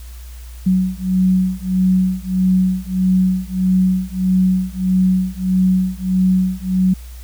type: beating tone pair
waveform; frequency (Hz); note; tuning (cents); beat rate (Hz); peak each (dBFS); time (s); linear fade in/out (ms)
sine; 185 / 186.6; F#3 / F#3; 0 / +15; 1.6; -16; 0.66-6.94; 10
effects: added 60 Hz sine -31 dBFS peak until 7.23 s + white hiss -45 dBFS RMS until 7.23 s